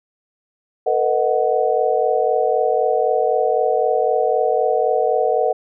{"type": "chord", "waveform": "sine", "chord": "B dominant seventh", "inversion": "third", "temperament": "equal with one note detuned", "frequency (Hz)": [450, 493.9, 622.3, 740], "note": ["A4", "B4", "D#5", "F#5"], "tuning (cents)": [39, 0, 0, 0], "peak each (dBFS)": [-20, -20, -21, -20], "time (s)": [0.86, 5.53], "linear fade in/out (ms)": 10, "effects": []}